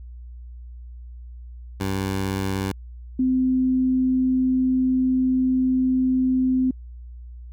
15% pulse / sine tone pair in turn, 96.5 / 257.6 Hz, G2 / C4, -27 / -27 cents, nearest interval octave + perfect fourth, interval 1700 cents, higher second, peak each -17 dBFS, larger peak neither, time 1.8-2.72 / 3.19-6.71 s, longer second, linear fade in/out 5 ms, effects added 60 Hz sine -36 dBFS peak until 7.52 s

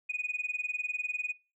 sine tone with tremolo, 2478 Hz, D#7, 8 cents flat, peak -27 dBFS, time 0.09-1.33 s, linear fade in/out 10 ms, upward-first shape sine, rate 20 Hz, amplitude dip 100%, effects noise-tail reverb RT60 0.3 s tail -21 dB re dry + tanh soft clip ceiling -26 dBFS

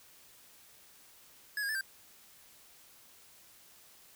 square tone with pitch steps, 1687 / 1628 / 1747 / 1575 Hz, G#6 / G#6 / A6 / G6, +27 / -35 / -13 / +8 cents, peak -33 dBFS, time 1.57-1.81 s, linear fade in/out 2 ms, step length 60 ms, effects white hiss -59 dBFS RMS until 4.15 s

